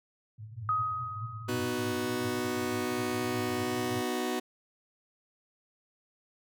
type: band-pass noise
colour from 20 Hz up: white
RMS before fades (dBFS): -42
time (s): 0.38-4.02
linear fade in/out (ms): 10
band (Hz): 100 to 120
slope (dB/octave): 96
type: tone with exponential decay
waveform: sine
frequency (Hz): 1257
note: D#6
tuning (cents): +17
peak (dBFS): -24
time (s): 0.69-2.12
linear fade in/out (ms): 1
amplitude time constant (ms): 310
type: chord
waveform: sawtooth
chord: B major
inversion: none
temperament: just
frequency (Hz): 246.9 / 308.7 / 370.4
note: B3 / D#4 / F#4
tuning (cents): 0 / -14 / +2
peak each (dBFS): -30 / -33 / -29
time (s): 1.48-4.4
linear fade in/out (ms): 10
effects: none